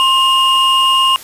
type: tone pair together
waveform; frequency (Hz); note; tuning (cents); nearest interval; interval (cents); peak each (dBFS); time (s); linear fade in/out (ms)
triangle; 1056.8 / 2846; C6 / F7; +17 / +32; octave + perfect fourth; 1715; -10; 0-1.16; 0
effects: white hiss -34 dBFS RMS until 1.23 s + resampled to 32000 Hz